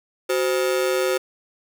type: ring-modulated tone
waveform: 45% pulse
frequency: 446.5 Hz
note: A4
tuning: 25 cents sharp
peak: -16 dBFS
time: 0.29-1.18 s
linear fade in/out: 10 ms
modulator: 72.9 Hz
effects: none